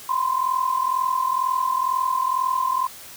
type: tone pair together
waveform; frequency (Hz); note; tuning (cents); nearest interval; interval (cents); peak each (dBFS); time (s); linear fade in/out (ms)
sine; 1004.4 / 1046.5; B5 / C6; +29 / 0; minor second; 71; -24 / -21; 0.09-2.87; 5
effects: white hiss -41 dBFS RMS until 3.16 s